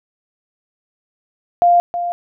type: tone with echo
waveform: sine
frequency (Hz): 698.5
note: F5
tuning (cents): 0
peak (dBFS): -8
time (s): 1.62-1.8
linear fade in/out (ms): 0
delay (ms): 320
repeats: 1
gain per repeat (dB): -10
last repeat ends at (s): 2.12
effects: none